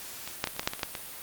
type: clicks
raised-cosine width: 0.2 ms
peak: -19 / -8 / -13 / -24 / -11 / -22 / -7 / -16 / -21 / -10 / -16 dBFS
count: 11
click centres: 0.276 / 0.441 / 0.473 / 0.565 / 0.595 / 0.631 / 0.675 / 0.735 / 0.794 / 0.832 / 0.952 s
effects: white hiss -42 dBFS RMS until 1.22 s + Opus 48 kbps